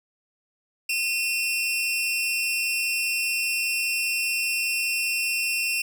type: tone pair together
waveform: sawtooth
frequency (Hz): 2489 / 2715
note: D#7 / F7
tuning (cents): 0 / -50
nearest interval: major second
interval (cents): 150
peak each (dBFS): -27 / -21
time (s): 0.89-5.82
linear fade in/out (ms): 5
effects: none